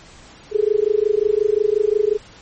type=tone with amplitude modulation; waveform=sine; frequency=421.7 Hz; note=G#4; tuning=26 cents sharp; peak=-10 dBFS; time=0.51-2.19 s; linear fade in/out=50 ms; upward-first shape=sine; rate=25.6 Hz; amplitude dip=100%; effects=pink hiss -44 dBFS RMS until 2.41 s + MP3 32 kbps